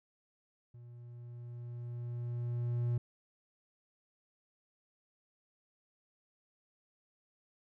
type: tone with level ramp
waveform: triangle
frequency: 120 Hz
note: B2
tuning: 49 cents flat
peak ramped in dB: -48 to -27 dBFS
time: 0.74-2.98 s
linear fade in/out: 5 ms
effects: none